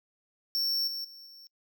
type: tone with level steps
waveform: square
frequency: 5450 Hz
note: F8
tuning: 43 cents flat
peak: -27 / -34 / -47 / -49 dBFS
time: 0.55-1.47 s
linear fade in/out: 0 ms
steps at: 0.87 / 1.04 / 1.26 s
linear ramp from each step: 10 ms
effects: noise-tail reverb RT60 0.1 s tail -24 dB re dry